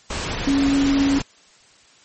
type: tone in noise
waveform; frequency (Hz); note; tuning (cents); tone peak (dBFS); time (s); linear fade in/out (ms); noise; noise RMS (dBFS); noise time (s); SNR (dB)
sine; 277.2; C#4; 0; -15; 0.47-1.19; 5; pink; -26; 0.1-1.22; +8
effects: white hiss -52 dBFS RMS until 2.04 s + MP3 32 kbps